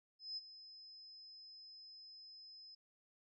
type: tone with ADSR envelope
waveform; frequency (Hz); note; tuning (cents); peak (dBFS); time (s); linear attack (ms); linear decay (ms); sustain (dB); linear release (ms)
sine; 5100; D#8; +42; -40; 0.19-2.75; 180; 28; -14; 7
effects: none